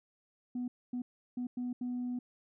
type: tone bursts at uneven times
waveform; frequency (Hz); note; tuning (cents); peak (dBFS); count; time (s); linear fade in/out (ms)
sine; 246.9; B3; 0; -32; 5; 0.55-0.68 / 0.93-1.02 / 1.37-1.47 / 1.57-1.73 / 1.81-2.19; 5
effects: tanh soft clip ceiling -31 dBFS